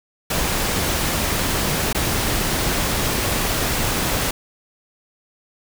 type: noise with dropouts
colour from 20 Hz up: pink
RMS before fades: -21 dBFS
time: 0.3-4.31 s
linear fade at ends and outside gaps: 5 ms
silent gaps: 1.929-1.947 s
effects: none